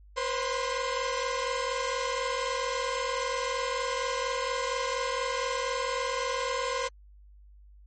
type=tone cluster; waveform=sawtooth; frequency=488.7 / 533 / 1042 Hz; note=B4 / C5 / C6; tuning=-18 / +32 / -7 cents; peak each=-29 dBFS; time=0.16-6.89 s; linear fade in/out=20 ms; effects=added 50 Hz sine -50 dBFS peak until 7.86 s + MP3 32 kbps